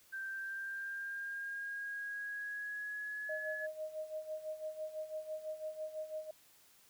sine tone with pitch glide, 1568 to 1700.1 Hz, G6 to G#6, 0 to +40 cents, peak -39 dBFS, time 0.12-3.67 s, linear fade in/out 20 ms, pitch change +140 cents, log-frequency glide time 0.27-3.33 s
sine tone with tremolo, 622.3 Hz, D#5, in tune, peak -37 dBFS, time 3.29-6.31 s, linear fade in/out 5 ms, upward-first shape sine, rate 6 Hz, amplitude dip 75%
effects white hiss -65 dBFS RMS until 6.89 s

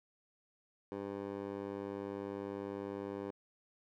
15% pulse tone with band-pass filter, 100 Hz, G2, 35 cents sharp, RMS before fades -42 dBFS, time 0.92-3.31 s, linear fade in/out 0 ms, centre 510 Hz, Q 1.5, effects none

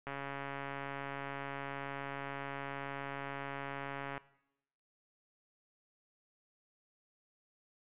click train, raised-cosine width 0.5 ms, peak -26 dBFS, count 572, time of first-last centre 0.07-4.178 s, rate 139 Hz, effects noise-tail reverb RT60 0.8 s tail -19 dB re dry + resampled to 8000 Hz

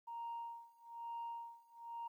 sine tone with tremolo, 932.3 Hz, A#5, in tune, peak -40 dBFS, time 0.07-2.08 s, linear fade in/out 10 ms, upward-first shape sine, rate 1.1 Hz, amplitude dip 95%, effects tanh soft clip ceiling -39 dBFS + 13-bit

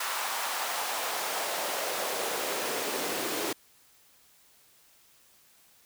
pink noise with high-pass filter sweep, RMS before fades -32 dBFS, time 0-3.53 s, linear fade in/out 5 ms, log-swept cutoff 1000 to 330 Hz, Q 1.7, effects white hiss -61 dBFS RMS until 5.85 s

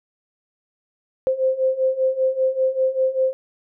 sine beating tone pair, 520 / 525.1 Hz, C5 / C5, -11 / +6 cents, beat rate 5.1 Hz, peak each -22 / -19 dBFS, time 1.27-3.33 s, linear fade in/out 0 ms, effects none

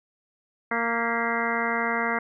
harmonic tone with a mistuned harmonic, 231.7 Hz, A#3, 10 cents flat, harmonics 1 / 2 / 3 / 4 / 5 / 6 / 7 / 8 / 9, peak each -32 / -32 / -32 / -32 / -32 / -32 / -32 / -32 / -32 dBFS, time 0.71-2.19 s, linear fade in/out 5 ms, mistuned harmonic 8, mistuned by +66 cents, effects none

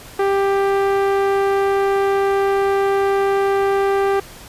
sawtooth tone with low-pass filter, 394.3 Hz, G4, 10 cents sharp, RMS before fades -17 dBFS, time 0.19-4.2 s, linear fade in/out 5 ms, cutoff 1700 Hz, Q 0.69, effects pink hiss -39 dBFS RMS until 4.48 s + resampled to 32000 Hz

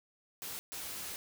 white noise bursts at uneven times, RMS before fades -42 dBFS, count 2, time 0.42-0.59 / 0.72-1.16 s, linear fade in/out 0 ms, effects none

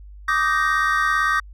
triangle chord, Eb major seventh, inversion third, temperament just, 1166.7 / 1244.5 / 1555.6 / 1866.8 Hz, D6 / Eb6 / G6 / Bb6, -12 / 0 / -14 / +2 cents, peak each -21 dBFS, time 0.28-1.4 s, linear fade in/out 5 ms, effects added 50 Hz sine -38 dBFS peak until 1.53 s

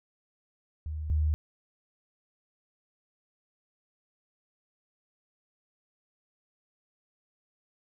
sine tone pair in turn, 77 / 76.56 Hz, D#2 / D#2, -17 / -27 cents, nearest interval unison, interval 10 cents, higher first, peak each -32 / -23 dBFS, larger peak second, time 0.86-1.1 / 1.1-1.34 s, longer neither, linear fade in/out 0 ms, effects none

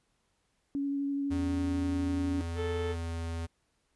sine tone with vibrato, 280.3 Hz, C#4, 19 cents sharp, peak -29 dBFS, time 0.75-2.41 s, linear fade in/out 0 ms, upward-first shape sine, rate 12 Hz, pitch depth 11 cents each way
square tone with pitch glide, 84 to 83.13 Hz, E2 to E2, +33 to +15 cents, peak -34 dBFS, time 1.3-3.47 s, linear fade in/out 20 ms, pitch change -18 cents, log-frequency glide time 2.53-3.25 s
harmonic tone, 438.5 Hz, A4, 6 cents flat, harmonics 1 / 2 / 3 / 4 / 5 / 6 / 7 / 8, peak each -32 / -47 / -48 / -47 / -51 / -60 / -52 / -54 dBFS, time 2.55-2.96 s, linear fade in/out 50 ms
effects pink hiss -75 dBFS RMS until 3.95 s + resampled to 24000 Hz

